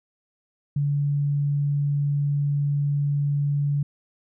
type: tone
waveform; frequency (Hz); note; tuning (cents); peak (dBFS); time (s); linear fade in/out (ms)
sine; 143.6; D3; -39; -20; 0.76-3.83; 5
effects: none